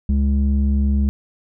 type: tone with low-pass filter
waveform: square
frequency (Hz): 69.3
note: C#2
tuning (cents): 0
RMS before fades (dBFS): -17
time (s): 0.09-1.09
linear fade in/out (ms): 0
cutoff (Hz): 170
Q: 4.8
effects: none

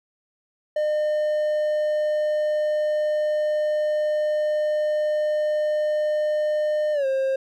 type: tone with pitch glide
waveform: triangle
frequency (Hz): 606 to 533.7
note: D#5 to C5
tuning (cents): -46 to +34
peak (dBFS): -18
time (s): 0.76-7.36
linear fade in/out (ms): 5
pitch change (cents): -220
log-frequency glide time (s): 6.93-7.06
effects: none

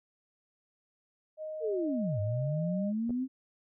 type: tone with pitch glide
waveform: sine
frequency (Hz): 622 to 611.7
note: D#5 to D#5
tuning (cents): -1 to -30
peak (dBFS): -36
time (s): 1.37-2.93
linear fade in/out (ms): 50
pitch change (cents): -29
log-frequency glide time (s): 2.01-2.45
type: linear two-way sweep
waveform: sine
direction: down then up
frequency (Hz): 476.2 to 98 to 266.8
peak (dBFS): -29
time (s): 1.6-3.28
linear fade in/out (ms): 50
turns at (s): 2.2
type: clicks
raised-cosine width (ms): 2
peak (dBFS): -30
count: 2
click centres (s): 3.095 / 3.106
effects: none

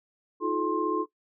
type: tone cluster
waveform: sine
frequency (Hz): 318.6 / 355.1 / 429.7 / 1057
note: D#4 / F4 / A4 / C6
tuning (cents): +41 / +29 / -41 / +17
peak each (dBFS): -30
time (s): 0.4-1.06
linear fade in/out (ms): 50
effects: noise-tail reverb RT60 0.1 s tail -17 dB re dry

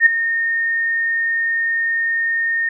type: tone with ADSR envelope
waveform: sine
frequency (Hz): 1835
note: A#6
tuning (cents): -28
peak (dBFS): -4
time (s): 0-2.69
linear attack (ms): 62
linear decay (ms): 7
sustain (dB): -12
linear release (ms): 4
effects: none

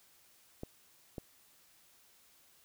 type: clicks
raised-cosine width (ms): 2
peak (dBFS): -27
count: 2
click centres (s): 0.634 / 1.182
effects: white hiss -65 dBFS RMS until 2.64 s

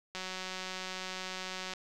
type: click train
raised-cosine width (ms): 0.2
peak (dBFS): -22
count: 296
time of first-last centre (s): 0.15-1.736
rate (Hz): 186
effects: none

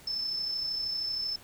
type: tone with amplitude modulation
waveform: sine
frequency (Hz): 5270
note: E8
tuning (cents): -1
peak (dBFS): -28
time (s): 0.07-1.36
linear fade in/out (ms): 5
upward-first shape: sine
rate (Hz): 32.9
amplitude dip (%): 40
effects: pink hiss -53 dBFS RMS until 1.43 s

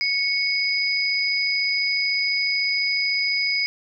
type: tone pair together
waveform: sine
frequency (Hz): 2212 / 4966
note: C#7 / D#8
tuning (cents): -4 / -4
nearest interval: octave + major second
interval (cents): 1400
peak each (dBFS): -22 / -23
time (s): 0.01-3.66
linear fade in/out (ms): 0
effects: none

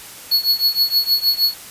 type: tone with tremolo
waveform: square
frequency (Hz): 4374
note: C#8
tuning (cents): -24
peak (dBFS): -11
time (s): 0.31-1.54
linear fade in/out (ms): 10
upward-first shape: triangle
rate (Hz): 6.4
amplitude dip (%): 95
effects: white hiss -37 dBFS RMS until 1.7 s + resampled to 32000 Hz

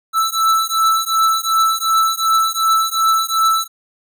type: beating tone pair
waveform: square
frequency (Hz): 1318.5 / 1321.2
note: E6 / E6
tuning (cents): 0 / +4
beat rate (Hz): 2.7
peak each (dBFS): -17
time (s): 0.13-3.68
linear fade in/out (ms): 50
effects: none

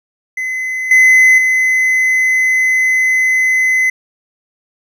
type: tone with level steps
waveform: triangle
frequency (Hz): 2036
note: C7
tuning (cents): -48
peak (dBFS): -15 / -3 / -8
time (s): 0.37-3.9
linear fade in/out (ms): 5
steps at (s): 0.91 / 1.38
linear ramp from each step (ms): 2
effects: none

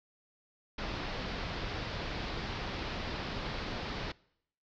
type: low-pass noise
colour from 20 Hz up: pink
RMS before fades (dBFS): -38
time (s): 0.78-4.12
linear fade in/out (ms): 5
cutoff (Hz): 5000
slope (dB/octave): 48
effects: noise-tail reverb RT60 0.7 s tail -23 dB re dry

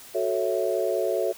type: chord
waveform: sine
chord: F# minor seventh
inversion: none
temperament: equal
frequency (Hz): 370 / 440 / 554.4 / 659.3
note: F#4 / A4 / C#5 / E5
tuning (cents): 0 / 0 / 0 / 0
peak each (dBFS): -28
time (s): 0.14-1.33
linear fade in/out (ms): 20
effects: white hiss -46 dBFS RMS until 1.37 s

